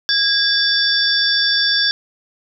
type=tone cluster; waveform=sine; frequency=1642 / 3486 / 4652 / 5400 Hz; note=G#6 / A7 / D8 / E8; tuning=-20 / -17 / -17 / +41 cents; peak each=-19 dBFS; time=0.09-1.91 s; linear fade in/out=0 ms; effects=none

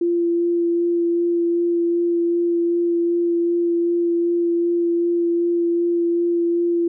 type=tone with vibrato; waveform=sine; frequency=342.8 Hz; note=F4; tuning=32 cents flat; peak=-16 dBFS; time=0.01-6.88 s; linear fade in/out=5 ms; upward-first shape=sine; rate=2.6 Hz; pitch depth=11 cents each way; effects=none

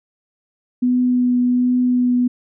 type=tone with vibrato; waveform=sine; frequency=248 Hz; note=B3; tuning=7 cents sharp; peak=-13 dBFS; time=0.82-2.28 s; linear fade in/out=10 ms; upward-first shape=triangle; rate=1.3 Hz; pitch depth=12 cents each way; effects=none

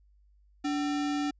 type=tone with sample-and-hold; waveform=sine; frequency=289.8 Hz; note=D4; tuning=23 cents flat; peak=-27 dBFS; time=0.64-1.31 s; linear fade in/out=10 ms; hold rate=1050 Hz; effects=added 50 Hz sine -59 dBFS peak until 1.39 s + resampled to 16000 Hz

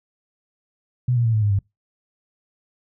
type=tone with pitch steps; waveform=sine; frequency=124.5 / 118.88 / 113.51 / 108.38 / 103.49 / 98.82 Hz; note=B2 / A#2 / A#2 / A2 / G#2 / G2; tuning=+14 / +34 / -46 / -26 / -6 / +14 cents; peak=-16 dBFS; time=1.08-1.59 s; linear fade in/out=5 ms; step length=85 ms; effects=noise-tail reverb RT60 0.2 s tail -25 dB re dry

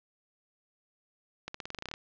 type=accelerating click train; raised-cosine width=0.2 ms; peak=-20 dBFS; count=12; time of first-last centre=1.48-1.939 s; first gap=64 ms; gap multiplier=0.91; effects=low-pass 5000 Hz 12 dB/octave

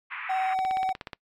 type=band-pass noise; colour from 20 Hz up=white; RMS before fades=-36 dBFS; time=0.1-0.55 s; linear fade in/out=20 ms; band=1000 to 2500 Hz; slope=48 dB/octave
type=tone with vibrato; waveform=triangle; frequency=757 Hz; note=F#5; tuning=39 cents sharp; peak=-22 dBFS; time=0.29-0.93 s; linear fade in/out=10 ms; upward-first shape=sine; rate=17 Hz; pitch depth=15 cents each way
type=click train; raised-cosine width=0.3 ms; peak=-19 dBFS; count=10; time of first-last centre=0.59-1.132 s; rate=16.6 Hz
effects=noise-tail reverb RT60 0.1 s tail -24 dB re dry + MP3 96 kbps

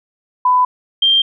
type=tone pair in turn; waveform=sine; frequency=1000 / 3175 Hz; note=B5 / G7; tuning=+21 / +21 cents; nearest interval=octave + minor sixth; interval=2000 cents; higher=second; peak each=-9 dBFS; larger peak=neither; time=0.45-0.65 / 1.02-1.22 s; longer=neither; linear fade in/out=5 ms; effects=none

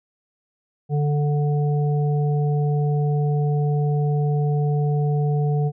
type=harmonic tone; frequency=146.83 Hz; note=D3; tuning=in tune; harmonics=1 / 3 / 5; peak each=-18 / -28 / -32 dBFS; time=0.89-5.72 s; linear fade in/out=50 ms; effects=none

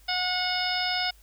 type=harmonic tone with a mistuned harmonic; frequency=729 Hz; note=F#5; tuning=26 cents flat; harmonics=1 / 2 / 3 / 4 / 5 / 6 / 7; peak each=-31 / -33 / -33 / -34 / -34 / -38 / -30 dBFS; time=0.08-1.11 s; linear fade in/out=10 ms; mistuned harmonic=6; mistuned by=+17 cents; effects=added 50 Hz sine -53 dBFS peak until 1.22 s + white hiss -60 dBFS RMS until 1.22 s

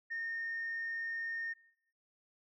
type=tone; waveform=sine; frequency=1832 Hz; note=A#6; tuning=31 cents flat; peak=-35 dBFS; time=0.1-1.54 s; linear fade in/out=20 ms; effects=noise-tail reverb RT60 0.8 s tail -20 dB re dry + tanh soft clip ceiling -32 dBFS

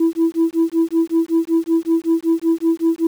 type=tone with tremolo; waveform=sine; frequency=329.6 Hz; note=E4; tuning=in tune; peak=-9 dBFS; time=0-3.07 s; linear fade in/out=5 ms; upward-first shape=sine; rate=5.3 Hz; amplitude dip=100%; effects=tanh soft clip ceiling -9 dBFS + 7-bit

